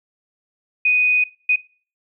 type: tone bursts at uneven times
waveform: sine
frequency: 2489 Hz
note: D#7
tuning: in tune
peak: -13 dBFS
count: 2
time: 0.85-1.24 / 1.49-1.56 s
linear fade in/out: 5 ms
effects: noise-tail reverb RT60 0.4 s tail -20 dB re dry